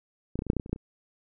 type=clicks; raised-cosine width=3 ms; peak=-21 / -13 / -21 / -23 / -6 / -29 / -13 / -19 / -26 / -29 / -14 / -30 dBFS; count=12; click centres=0.356 / 0.391 / 0.421 / 0.467 / 0.501 / 0.533 / 0.567 / 0.598 / 0.661 / 0.695 / 0.73 / 0.761 s; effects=none